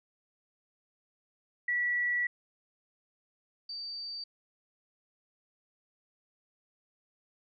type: tone pair in turn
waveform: sine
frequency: 1945 / 4626 Hz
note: B6 / D8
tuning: -27 / -27 cents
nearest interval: octave + minor third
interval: 1500 cents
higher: second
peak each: -27 / -37 dBFS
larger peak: first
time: 1.68-2.27 / 3.69-4.24 s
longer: first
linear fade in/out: 5 ms
effects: none